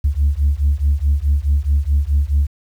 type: beating tone pair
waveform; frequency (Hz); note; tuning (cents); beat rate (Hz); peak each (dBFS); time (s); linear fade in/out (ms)
sine; 69.3 / 74; C#2 / D2; 0 / +14; 4.7; -15; 0.04-2.47; 10
effects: tanh soft clip ceiling -8 dBFS + 8-bit